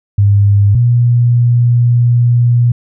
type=tone pair in turn; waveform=sine; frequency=101.2 / 120.35 Hz; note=G#2 / B2; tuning=-44 / -44 cents; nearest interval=minor third; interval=300 cents; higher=second; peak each=-5 / -6 dBFS; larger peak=first; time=0.18-0.75 / 0.75-2.72 s; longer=second; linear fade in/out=5 ms; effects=none